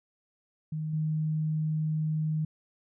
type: tone with level steps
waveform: sine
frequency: 155.56 Hz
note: D#3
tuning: in tune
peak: -30 / -26 dBFS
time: 0.72-2.45 s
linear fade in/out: 5 ms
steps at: 0.93 s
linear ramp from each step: 5 ms
effects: none